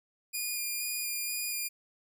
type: tone with vibrato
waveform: 5% pulse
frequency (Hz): 2429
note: D#7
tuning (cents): -42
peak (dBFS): -23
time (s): 0.33-1.69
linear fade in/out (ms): 20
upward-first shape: square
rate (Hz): 2.1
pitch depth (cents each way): 12
effects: none